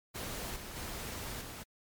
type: noise with level steps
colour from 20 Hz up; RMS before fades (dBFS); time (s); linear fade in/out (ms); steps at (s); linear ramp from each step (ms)
pink; -40 / -45 / -41 / -45; 0.14-1.64; 20; 0.56 / 0.76 / 1.41; 2
effects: MP3 96 kbps